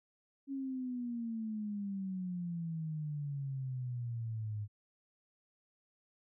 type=exponential sweep; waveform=sine; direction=down; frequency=277.2 to 103.1 Hz; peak=-36 dBFS; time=0.47-4.68 s; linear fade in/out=50 ms; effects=none